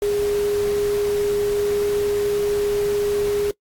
sine tone in noise, 410 Hz, G#4, 22 cents flat, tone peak -18 dBFS, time 0.02-3.51 s, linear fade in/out 2 ms, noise pink, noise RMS -34 dBFS, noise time 0.02-3.51 s, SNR +13 dB, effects noise-tail reverb RT60 0.1 s tail -23 dB re dry + AAC 64 kbps

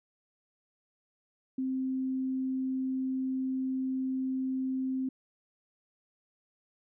sine tone, 261.6 Hz, C4, in tune, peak -29 dBFS, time 1.58-5.09 s, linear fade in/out 5 ms, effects none

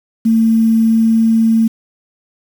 sine tone with quantisation, 225.1 Hz, A3, 40 cents sharp, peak -8 dBFS, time 0.25-1.68 s, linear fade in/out 10 ms, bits 6, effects none

